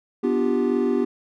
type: chord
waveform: triangle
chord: G dominant seventh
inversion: first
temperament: equal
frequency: 246.9 / 293.7 / 349.2 / 392 Hz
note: B3 / D4 / F4 / G4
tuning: 0 / 0 / 0 / 0 cents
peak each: -21 / -25 / -24 / -21 dBFS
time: 0.23-1.05 s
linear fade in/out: 10 ms
effects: none